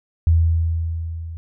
sine tone with level ramp, 82.41 Hz, E2, in tune, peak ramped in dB -10 to -29 dBFS, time 0.27-1.37 s, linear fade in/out 0 ms, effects none

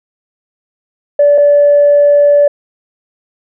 sine tone pair in turn, 579 / 579 Hz, D5 / D5, -25 / -25 cents, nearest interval unison, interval 0 cents, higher neither, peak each -3 dBFS, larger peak neither, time 1.19-1.38 / 1.38-2.48 s, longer second, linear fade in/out 5 ms, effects tanh soft clip ceiling 0 dBFS

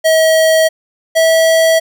square tone pair in turn, 640 / 650.1 Hz, D#5 / E5, +49 / -24 cents, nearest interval unison, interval 27 cents, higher second, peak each -8 dBFS, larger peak neither, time 0.04-0.69 / 1.15-1.8 s, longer neither, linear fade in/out 20 ms, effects none

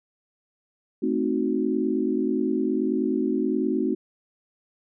sine chord, A diminished seventh, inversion none, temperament equal, 220 / 261.6 / 311.1 / 370 Hz, A3 / C4 / Eb4 / Gb4, 0 / 0 / 0 / 0 cents, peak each -28 / -26 / -27 / -27 dBFS, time 1.02-3.95 s, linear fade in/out 10 ms, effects none

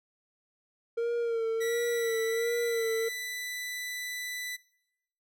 triangle tone with vibrato, 461.1 Hz, A#4, 19 cents flat, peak -25 dBFS, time 0.97-3.09 s, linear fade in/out 10 ms, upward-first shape sine, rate 1.4 Hz, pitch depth 43 cents each way
sawtooth tone with pitch glide, 1950 to 1986.4 Hz, B6 to B6, -23 to +9 cents, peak -31 dBFS, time 1.6-4.57 s, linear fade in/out 20 ms, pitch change +32 cents, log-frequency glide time 1.8-2.7 s
effects noise-tail reverb RT60 0.9 s tail -23 dB re dry

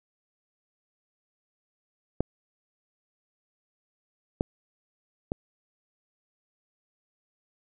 clicks, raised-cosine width 2 ms, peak -11 / -11 / -15 dBFS, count 3, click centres 2.206 / 4.409 / 5.319 s, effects none

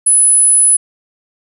sine tone, 10090 Hz, D#9, 23 cents sharp, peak -6 dBFS, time 0.06-0.77 s, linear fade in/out 10 ms, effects none

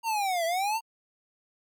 square linear two-way sweep, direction down then up, 932.3 to 650 to 928 Hz, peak -26 dBFS, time 0.03-0.81 s, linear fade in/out 50 ms, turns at 0.45 s, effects MP3 96 kbps

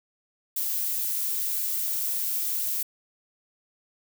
violet noise, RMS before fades -28 dBFS, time 0.56-2.83 s, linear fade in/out 5 ms, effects none

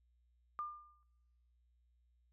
sine tone with exponential decay, 1200 Hz, D6, 37 cents sharp, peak -36 dBFS, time 0.59-1.03 s, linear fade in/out 0 ms, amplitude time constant 94 ms, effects noise-tail reverb RT60 1.0 s tail -25 dB re dry + added 60 Hz sine -70 dBFS peak until 2.32 s

